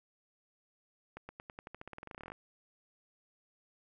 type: accelerating click train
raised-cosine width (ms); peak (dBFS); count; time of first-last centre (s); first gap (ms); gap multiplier
0.5; -30; 22; 1.17-2.319; 120; 0.91
effects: none